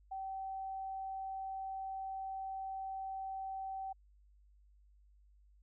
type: tone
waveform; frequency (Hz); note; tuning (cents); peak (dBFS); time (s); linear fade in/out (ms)
sine; 770; G5; -31; -39; 0.11-3.93; 10
effects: added 50 Hz sine -62 dBFS peak until 5.62 s